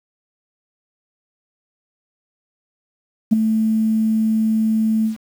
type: tone with ADSR envelope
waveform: sine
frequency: 220 Hz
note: A3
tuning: in tune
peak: -5 dBFS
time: 3.31-5.17 s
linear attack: 20 ms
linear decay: 9 ms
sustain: -9 dB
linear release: 120 ms
effects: tanh soft clip ceiling -5 dBFS + 7-bit